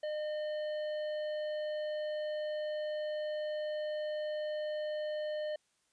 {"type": "harmonic tone", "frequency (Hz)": 608, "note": "D#5", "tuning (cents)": -40, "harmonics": [1, 3, 5, 7], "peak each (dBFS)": [-34, -49, -52, -57], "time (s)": [0.03, 5.56], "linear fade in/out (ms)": 5, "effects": ["white hiss -75 dBFS RMS until 5.92 s", "resampled to 22050 Hz"]}